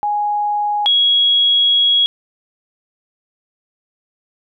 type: tone pair in turn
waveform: sine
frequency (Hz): 830 / 3320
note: G#5 / G#7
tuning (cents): -1 / -1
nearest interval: 2 octaves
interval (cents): 2400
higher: second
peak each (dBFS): -15 / -10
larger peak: second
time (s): 0.03-0.86 / 0.86-2.06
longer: second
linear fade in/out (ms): 0
effects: none